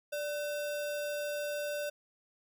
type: tone with sample-and-hold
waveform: sine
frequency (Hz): 587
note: D5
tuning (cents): -1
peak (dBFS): -33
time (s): 0.12-1.9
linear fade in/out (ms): 10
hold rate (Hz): 2100
effects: none